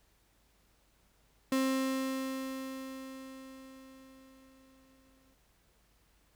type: tone with exponential decay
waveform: 35% pulse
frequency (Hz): 264.7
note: C4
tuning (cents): +20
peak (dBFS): -25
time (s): 1.52-5.34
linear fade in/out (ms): 2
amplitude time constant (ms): 830
effects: added 50 Hz sine -70 dBFS peak until 6.35 s + pink hiss -70 dBFS RMS until 6.35 s